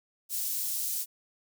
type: high-pass noise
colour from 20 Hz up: white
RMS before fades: -32 dBFS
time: 0.29-1.06 s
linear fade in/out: 50 ms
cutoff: 6300 Hz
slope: 12 dB/octave
effects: none